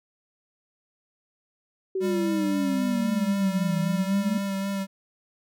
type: exponential two-way sweep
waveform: sine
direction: down then up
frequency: 384.5 to 161.8 to 224.3 Hz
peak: -24 dBFS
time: 1.95-4.38 s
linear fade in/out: 5 ms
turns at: 3.8 s
type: tone with vibrato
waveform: square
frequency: 196 Hz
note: G3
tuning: in tune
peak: -27 dBFS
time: 2-4.87 s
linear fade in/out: 50 ms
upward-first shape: sine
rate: 3.8 Hz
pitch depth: 20 cents each way
effects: none